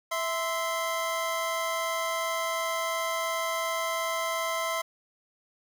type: tone pair together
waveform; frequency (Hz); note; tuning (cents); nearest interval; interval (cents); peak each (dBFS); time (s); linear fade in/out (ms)
25% pulse; 657 / 1036.9; E5 / C6; -6 / -16; minor sixth; 790; -27; 0.11-4.82; 10
effects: none

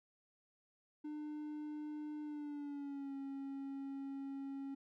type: tone with pitch glide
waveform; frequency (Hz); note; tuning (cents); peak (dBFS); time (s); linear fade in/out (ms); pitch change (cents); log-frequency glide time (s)
triangle; 300.7 to 274.2; D4 to C#4; +41 to -19; -40; 1.04-4.75; 10; -160; 2.22-3.15
effects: none

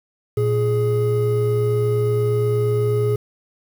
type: tone pair together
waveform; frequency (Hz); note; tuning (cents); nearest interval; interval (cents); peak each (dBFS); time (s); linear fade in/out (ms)
triangle; 116.54 / 418.1; A#2 / G#4; 0 / +12; octave + minor seventh; 2212; -17; 0.37-3.16; 5
effects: 7-bit

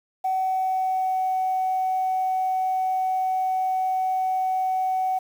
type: tone with pitch glide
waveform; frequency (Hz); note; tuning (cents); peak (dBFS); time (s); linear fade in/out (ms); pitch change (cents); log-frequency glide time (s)
sine; 755 to 750.7; F#5 to F#5; +35 to +25; -20; 0.24-5.19; 10; -10; 0.36-1.24
effects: tanh soft clip ceiling -16 dBFS + 8-bit

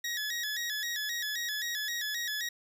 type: tone with vibrato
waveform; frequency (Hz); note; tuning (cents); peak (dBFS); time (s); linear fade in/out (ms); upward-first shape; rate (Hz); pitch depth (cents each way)
20% pulse; 1799; A6; +38; -27; 0.04-2.49; 5; square; 3.8; 87
effects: none

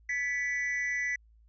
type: tone with amplitude modulation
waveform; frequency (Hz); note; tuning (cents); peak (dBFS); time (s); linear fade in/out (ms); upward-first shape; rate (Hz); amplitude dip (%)
triangle; 1975.5; B6; 0; -24; 0.09-1.16; 5; sine; 272; 70
effects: added 55 Hz sine -57 dBFS peak until 1.48 s + resampled to 16000 Hz

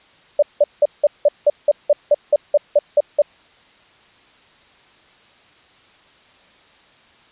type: tone bursts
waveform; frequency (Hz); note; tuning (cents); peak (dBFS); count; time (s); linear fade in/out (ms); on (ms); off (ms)
sine; 587; D5; -1; -8; 14; 0.39-3.22; 5; 35; 180
effects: white hiss -51 dBFS RMS until 7.31 s + resampled to 8000 Hz

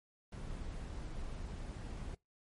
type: noise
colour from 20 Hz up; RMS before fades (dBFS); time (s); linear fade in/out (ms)
brown; -43; 0.32-2.15; 5
effects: noise-tail reverb RT60 0.2 s tail -24 dB re dry + MP3 48 kbps

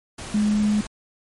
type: tone in noise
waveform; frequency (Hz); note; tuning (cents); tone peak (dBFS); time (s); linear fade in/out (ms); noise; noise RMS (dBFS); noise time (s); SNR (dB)
sine; 210; G#3; +19; -17; 0.34-0.81; 5; pink; -35; 0.18-0.87; +15
effects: MP3 48 kbps

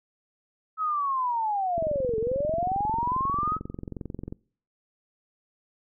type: linear two-way sweep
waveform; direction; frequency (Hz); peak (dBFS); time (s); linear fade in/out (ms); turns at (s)
sine; down then up; 1295 to 428.7 to 1295; -24; 0.77-3.59; 50; 2.18
type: click train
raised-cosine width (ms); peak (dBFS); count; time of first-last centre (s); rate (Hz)
3; -22; 58; 1.78-4.325; 22.4
effects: noise-tail reverb RT60 0.5 s tail -25 dB re dry

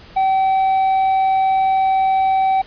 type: tone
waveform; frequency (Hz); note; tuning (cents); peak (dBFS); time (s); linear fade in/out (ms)
triangle; 767; G5; -38; -11; 0.16-2.62; 10
effects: pink hiss -42 dBFS RMS until 2.66 s + resampled to 11025 Hz

